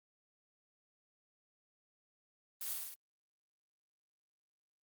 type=noise with echo; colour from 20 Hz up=blue; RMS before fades=-41 dBFS; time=2.61-2.73 s; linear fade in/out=2 ms; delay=53 ms; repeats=4; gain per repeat=-2 dB; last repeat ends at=2.942 s; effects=Opus 24 kbps